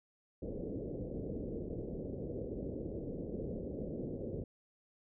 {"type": "low-pass noise", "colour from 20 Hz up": "white", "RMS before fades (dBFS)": -41, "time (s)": [0.42, 4.44], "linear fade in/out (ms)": 5, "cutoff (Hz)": 520, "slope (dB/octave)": 48, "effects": []}